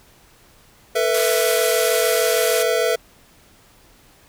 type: chord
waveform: square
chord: A suspended second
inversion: none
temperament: equal with one note detuned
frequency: 447.4 / 493.9 / 659.3 Hz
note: A4 / B4 / E5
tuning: +29 / 0 / 0 cents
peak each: -22 dBFS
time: 0.95-2.96 s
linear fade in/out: 10 ms
type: band-pass noise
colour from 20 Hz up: white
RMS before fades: -26 dBFS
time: 1.14-2.63 s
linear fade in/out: 5 ms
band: 1000 to 14000 Hz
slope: 96 dB/octave
effects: pink hiss -52 dBFS RMS until 4.28 s